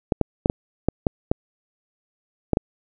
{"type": "clicks", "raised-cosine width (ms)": 2, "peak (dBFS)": -4, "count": 9, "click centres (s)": [0.122, 0.213, 0.459, 0.499, 0.886, 1.068, 1.315, 2.533, 2.571], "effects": []}